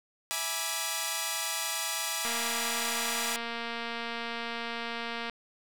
5% pulse chord, E dominant seventh, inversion none, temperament equal with one note detuned, 659.3 / 830.6 / 974.2 / 1174.7 Hz, E5 / G#5 / B5 / D6, 0 / 0 / -24 / 0 cents, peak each -26 / -24 / -24 / -24 dBFS, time 0.31-3.36 s, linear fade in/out 0 ms
click train, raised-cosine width 0.3 ms, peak -20 dBFS, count 711, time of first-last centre 2.25-5.297 s, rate 233 Hz
effects none

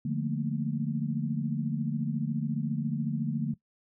sine chord, Bb major seventh, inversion first, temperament equal with one note detuned, 146.83 / 174.61 / 220 / 234.2 Hz, D3 / F3 / A3 / Bb3, 0 / 0 / 0 / +8 cents, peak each -31 / -36 / -33 / -34 dBFS, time 0.05-3.54 s, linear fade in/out 5 ms, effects noise-tail reverb RT60 0.1 s tail -19 dB re dry

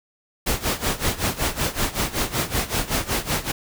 pink noise with tremolo, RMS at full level -21 dBFS, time 0.46-3.52 s, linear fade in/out 10 ms, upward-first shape sine, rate 5.3 Hz, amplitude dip 85%, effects none

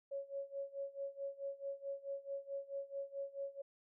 sine tone with tremolo, 554.4 Hz, C#5, in tune, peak -38 dBFS, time 0.11-3.62 s, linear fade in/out 10 ms, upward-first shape sine, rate 4.6 Hz, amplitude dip 90%, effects none

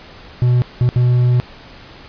triangle tone bursts at uneven times, 123.3 Hz, B2, 2 cents flat, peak -8 dBFS, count 3, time 0.42-0.62 / 0.81-0.89 / 0.96-1.4 s, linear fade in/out 0 ms, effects pink hiss -39 dBFS RMS until 2.08 s + resampled to 11025 Hz

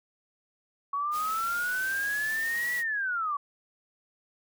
sine linear two-way sweep, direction up then down, 1116 to 1957 to 1116 Hz, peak -27 dBFS, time 0.93-3.37 s, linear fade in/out 5 ms, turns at 2.75 s
white noise, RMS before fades -41 dBFS, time 1.11-2.84 s, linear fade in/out 50 ms
effects none

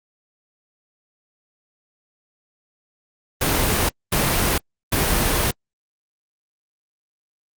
pink noise bursts at uneven times, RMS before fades -19 dBFS, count 3, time 3.41-3.89 / 4.12-4.58 / 4.92-5.51 s, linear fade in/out 5 ms, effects Opus 32 kbps

